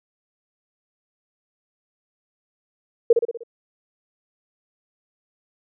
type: tone with echo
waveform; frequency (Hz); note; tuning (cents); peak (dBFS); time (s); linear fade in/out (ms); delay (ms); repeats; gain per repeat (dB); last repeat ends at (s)
sine; 467.1; A#4; +3; -8; 3.1-3.13; 5; 61; 5; -5; 3.435
effects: none